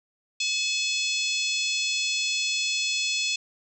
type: harmonic tone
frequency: 857 Hz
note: A5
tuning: 46 cents flat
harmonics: 3 / 4 / 5 / 6 / 7 / 8 / 9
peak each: -28 / -30 / -32 / -34 / -35 / -36 / -37 dBFS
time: 0.4-3.36 s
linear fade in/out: 5 ms
effects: none